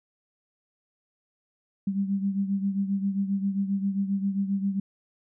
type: beating tone pair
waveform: sine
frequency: 195.6 / 203.1 Hz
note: G3 / G#3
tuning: -4 / -38 cents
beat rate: 7.5 Hz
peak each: -25 / -31 dBFS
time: 1.87-4.8 s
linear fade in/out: 5 ms
effects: none